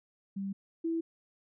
sine tone pair in turn, 196 / 329.6 Hz, G3 / E4, 0 / 0 cents, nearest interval major sixth, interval 900 cents, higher second, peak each -33 / -29 dBFS, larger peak second, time 0.36-0.53 / 0.84-1.01 s, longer neither, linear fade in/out 10 ms, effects none

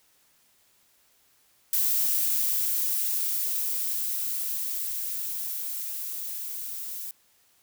violet noise with level ramp, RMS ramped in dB -24 to -36 dBFS, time 1.73-7.11 s, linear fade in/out 2 ms, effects white hiss -64 dBFS RMS until 7.62 s

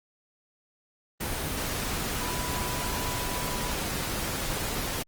sine tone in noise, 987.8 Hz, B5, in tune, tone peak -38 dBFS, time 2.2-3.73 s, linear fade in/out 10 ms, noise pink, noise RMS -31 dBFS, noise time 1.2-5.03 s, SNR -10 dB, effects Opus 24 kbps

